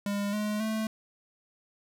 square tone with pitch steps, 202.5 / 210.6 / 219 Hz, G#3 / G#3 / A3, -43 / +24 / -8 cents, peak -29 dBFS, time 0.06-0.87 s, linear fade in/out 2 ms, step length 270 ms, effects none

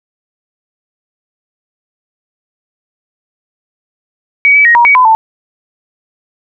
sine tone with pitch steps, 2262 / 2294 / 1879 / 949 / 2259 / 1010 / 888 Hz, C#7 / D7 / A#6 / A#5 / C#7 / B5 / A5, +34 / -41 / +13 / +31 / +32 / +39 / +16 cents, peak -3 dBFS, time 4.45-5.15 s, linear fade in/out 0 ms, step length 100 ms, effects none

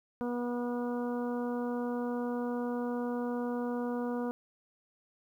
harmonic tone, 242.5 Hz, B3, 31 cents flat, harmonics 1 / 2 / 3 / 4 / 5 / 6, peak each -33 / -36 / -44 / -44 / -48 / -50 dBFS, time 0.21-4.31 s, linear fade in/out 0 ms, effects 11-bit

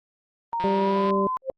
sine tone with pitch glide, 929 to 1024.9 Hz, A#5 to C6, -6 to -36 cents, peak -24 dBFS, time 0.53-1.37 s, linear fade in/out 0 ms, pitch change +170 cents, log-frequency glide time 0.68-1.11 s
click train, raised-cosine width 0.3 ms, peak -21 dBFS, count 91, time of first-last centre 0.6-1.106 s, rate 178 Hz
harmonic tone, 196 Hz, G3, in tune, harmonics 1 / 2 / 3, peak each -25 / -24 / -28 dBFS, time 0.64-1.27 s, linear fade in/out 0 ms
sine tone with exponential growth, 529 Hz, C5, 19 cents sharp, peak -19 dBFS, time 1.42-1.5 s, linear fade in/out 1 ms, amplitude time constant 17 ms
effects Opus 32 kbps

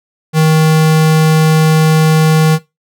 square tone, 157.5 Hz, D#3, 21 cents sharp, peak -7 dBFS, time 0.33-2.59 s, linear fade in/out 50 ms, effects noise-tail reverb RT60 0.2 s tail -18 dB re dry

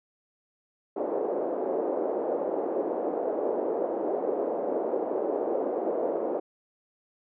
white band-pass noise, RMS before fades -29 dBFS, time 0.96-6.4 s, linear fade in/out 10 ms, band 340 to 580 Hz, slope 24 dB/octave, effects none

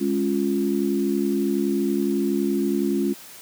sine chord, Db major, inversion second, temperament equal, 207.7 / 277.2 / 349.2 Hz, Ab3 / Db4 / F4, 0 / 0 / 0 cents, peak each -24 dBFS, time 0-3.14 s, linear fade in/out 20 ms, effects white hiss -43 dBFS RMS until 3.41 s + high-pass 100 Hz 12 dB/octave

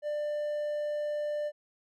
triangle tone, 594 Hz, D5, 20 cents sharp, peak -28 dBFS, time 0.02-1.52 s, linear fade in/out 50 ms, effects none

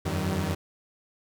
sawtooth tone cluster, 85.9 / 94.6 / 155.4 / 191 Hz, F2 / F#2 / D#3 / G3, -28 / +39 / -2 / -45 cents, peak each -28 dBFS, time 0.05-0.55 s, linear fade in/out 10 ms, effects none

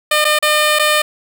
10% pulse tone with dropouts, 605 Hz, D#5, 49 cents flat, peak -3 dBFS, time 0.11-1.02 s, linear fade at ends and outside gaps 5 ms, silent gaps 0.245-0.25 / 0.389-0.425 / 0.789-0.794 s, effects none

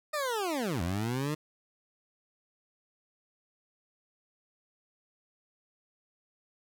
20% pulse linear two-way sweep, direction down then up, 622.3 to 81 to 155.6 Hz, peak -25 dBFS, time 0.13-1.35 s, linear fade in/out 10 ms, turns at 0.82 s, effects none

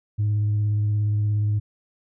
sine tone with vibrato, 104.8 Hz, G#2, 16 cents sharp, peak -17 dBFS, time 0.18-1.6 s, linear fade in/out 20 ms, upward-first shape triangle, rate 17 Hz, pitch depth 20 cents each way, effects tanh soft clip ceiling -17 dBFS

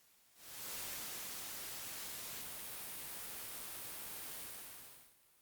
white noise with ADSR envelope, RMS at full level -44 dBFS, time 0.34-5.17 s, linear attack 400 ms, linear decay 730 ms, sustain -2 dB, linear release 800 ms, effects white hiss -69 dBFS RMS until 5.41 s + Opus 48 kbps

